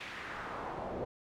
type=noise with band-pass filter sweep; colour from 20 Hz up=brown; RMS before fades=-41 dBFS; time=0-1.05 s; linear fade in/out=10 ms; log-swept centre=2600 to 520 Hz; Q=1.7; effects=none